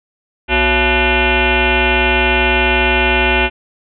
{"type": "tone with frequency modulation", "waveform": "sine", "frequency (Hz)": 1174.7, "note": "D6", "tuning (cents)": 0, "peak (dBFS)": -10, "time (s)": [0.48, 3.5], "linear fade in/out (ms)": 50, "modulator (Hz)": 309, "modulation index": 5.7, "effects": []}